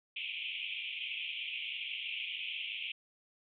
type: band-pass noise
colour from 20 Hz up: pink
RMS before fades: -40 dBFS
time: 0.16-2.92 s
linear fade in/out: 5 ms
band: 2300 to 3300 Hz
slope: 96 dB/octave
effects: none